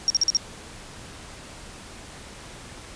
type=tone bursts; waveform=sine; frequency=5588 Hz; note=F8; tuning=in tune; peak=-16 dBFS; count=5; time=0.08-0.369 s; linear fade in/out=0 ms; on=21 ms; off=46 ms; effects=pink hiss -42 dBFS RMS until 2.95 s + resampled to 22050 Hz